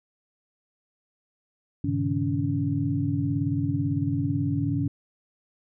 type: tone cluster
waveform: sine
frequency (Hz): 100.7 / 122.2 / 140 / 158.3 / 282.6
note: G2 / B2 / C#3 / D#3 / C#4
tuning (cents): +47 / -18 / +18 / +30 / +34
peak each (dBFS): -29 / -33 / -29 / -32 / -27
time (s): 1.84-4.88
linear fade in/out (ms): 5
effects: none